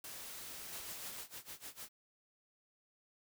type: noise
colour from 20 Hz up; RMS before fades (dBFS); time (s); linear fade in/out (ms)
white; -48; 0.04-1.21; 2
type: noise with tremolo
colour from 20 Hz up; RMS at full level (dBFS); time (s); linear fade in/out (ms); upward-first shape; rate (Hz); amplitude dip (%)
white; -47; 0.72-1.89; 10; sine; 6.6; 90
effects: none